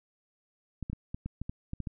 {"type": "clicks", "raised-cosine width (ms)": 5, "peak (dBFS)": -23, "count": 10, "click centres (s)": [0.827, 0.899, 0.931, 1.145, 1.26, 1.416, 1.495, 1.734, 1.803, 1.872], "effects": []}